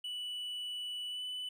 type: tone with pitch glide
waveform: triangle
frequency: 2960 to 2991 Hz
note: F#7 to F#7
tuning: 0 to +18 cents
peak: -36 dBFS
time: 0.04-1.49 s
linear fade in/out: 5 ms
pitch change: +18 cents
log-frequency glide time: 1.09-1.22 s
effects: none